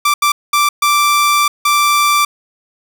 sawtooth tone bursts at uneven times, 1173 Hz, D6, 2 cents flat, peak -6 dBFS, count 5, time 0.05-0.14 / 0.22-0.32 / 0.53-0.69 / 0.82-1.48 / 1.65-2.25 s, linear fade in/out 5 ms, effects none

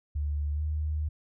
sine tone with pitch glide, 73.42 to 76.32 Hz, D2 to D#2, 0 to -33 cents, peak -27 dBFS, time 0.15-1.09 s, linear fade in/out 10 ms, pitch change +67 cents, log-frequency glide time 0.54-0.61 s, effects none

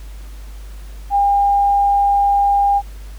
sine tone, 804 Hz, G5, 44 cents sharp, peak -11 dBFS, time 1.1-2.82 s, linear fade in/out 50 ms, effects added 50 Hz sine -30 dBFS peak until 3.18 s + pink hiss -46 dBFS RMS until 3.18 s

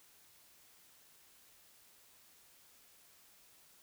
silence, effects white hiss -64 dBFS RMS until 3.82 s

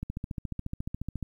click train, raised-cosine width 5 ms, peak -21 dBFS, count 18, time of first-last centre 0.03-1.227 s, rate 14.2 Hz, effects 10-bit

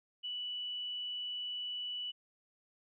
sine tone, 2960 Hz, F#7, in tune, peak -37 dBFS, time 0.23-2.12 s, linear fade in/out 20 ms, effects none

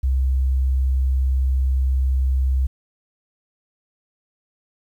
sine tone, 65.6 Hz, C2, 5 cents sharp, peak -15 dBFS, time 0.03-2.67 s, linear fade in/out 10 ms, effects tanh soft clip ceiling -11 dBFS + 9-bit

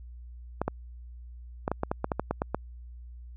clicks, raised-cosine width 1 ms, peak -13 dBFS, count 12, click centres 0.616 / 0.68 / 1.679 / 1.716 / 1.834 / 1.915 / 2.044 / 2.118 / 2.196 / 2.31 / 2.419 / 2.546 s, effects added 60 Hz sine -42 dBFS peak until 3.36 s

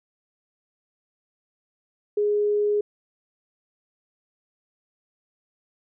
sine tone, 415.3 Hz, G#4, in tune, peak -19 dBFS, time 2.17-2.81 s, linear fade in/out 5 ms, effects none

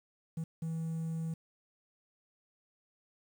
triangle tone bursts at uneven times, 162.6 Hz, E3, 23 cents flat, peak -31 dBFS, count 2, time 0.37-0.44 / 0.62-1.34 s, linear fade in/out 5 ms, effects tanh soft clip ceiling -27 dBFS + 10-bit

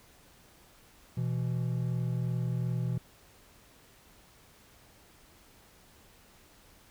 triangle tone pair together, 123.7 / 166.41 Hz, B2 / E3, +3 / +17 cents, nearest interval perfect fourth, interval 514 cents, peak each -28 / -32 dBFS, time 1.17-2.98 s, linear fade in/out 5 ms, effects pink hiss -59 dBFS RMS until 6.9 s

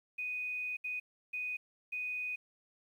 sine tone bursts at uneven times, 2489 Hz, D#7, in tune, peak -35 dBFS, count 4, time 0.18-0.77 / 0.84-1 / 1.33-1.57 / 1.92-2.36 s, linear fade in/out 10 ms, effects 11-bit

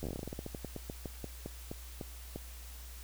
slowing click train, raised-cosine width 2 ms, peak -26 dBFS, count 24, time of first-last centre 0.03-2.36 s, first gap 11 ms, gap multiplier 1.17, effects added 60 Hz sine -46 dBFS peak until 3.03 s + white hiss -53 dBFS RMS until 3.03 s

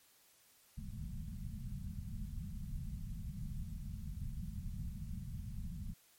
pink low-pass noise, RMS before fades -43 dBFS, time 0.77-5.94 s, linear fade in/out 10 ms, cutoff 220 Hz, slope 96 dB/octave, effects white hiss -67 dBFS RMS until 6.18 s + MP3 64 kbps

